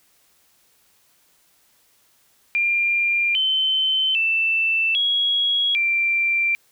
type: tone with pitch steps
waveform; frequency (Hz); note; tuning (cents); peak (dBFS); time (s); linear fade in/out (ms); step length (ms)
sine; 2392 / 3072 / 2660 / 3318 / 2359; D7 / G7 / E7 / G#7 / D7; +31 / -36 / +15 / -2 / +7; -17; 2.55-6.55; 0; 800
effects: white hiss -60 dBFS RMS until 6.71 s